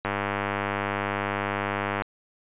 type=click train; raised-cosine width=0.5 ms; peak=-11 dBFS; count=198; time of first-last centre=0.05-2.02 s; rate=100 Hz; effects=resampled to 8000 Hz